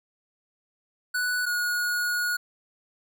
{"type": "tone pair in turn", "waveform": "square", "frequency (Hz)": [1480, 1448.7], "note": ["F#6", "F#6"], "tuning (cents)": [0, -37], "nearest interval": "unison", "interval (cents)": 37, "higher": "first", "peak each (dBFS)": -25, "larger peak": "neither", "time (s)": [[1.14, 1.46], [1.46, 2.37]], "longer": "second", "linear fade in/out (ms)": 10, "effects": []}